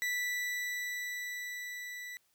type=tone with level ramp; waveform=40% pulse; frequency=1970 Hz; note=B6; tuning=5 cents flat; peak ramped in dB=-30 to -41 dBFS; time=0.02-2.17 s; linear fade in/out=0 ms; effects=white hiss -73 dBFS RMS until 2.34 s